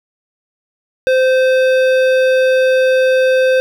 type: tone with hard clipping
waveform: sine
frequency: 518 Hz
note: C5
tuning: 17 cents flat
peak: -11 dBFS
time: 1.07-3.6 s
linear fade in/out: 0 ms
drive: 13 dB
effects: none